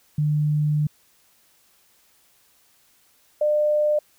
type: tone pair in turn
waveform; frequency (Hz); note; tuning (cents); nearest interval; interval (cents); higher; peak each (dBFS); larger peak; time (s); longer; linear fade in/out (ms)
sine; 150 / 600; D3 / D5; +37 / +37; 2 octaves; 2400; second; -18 / -17; second; 0.18-0.87 / 3.41-3.99; first; 5
effects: white hiss -60 dBFS RMS until 4.18 s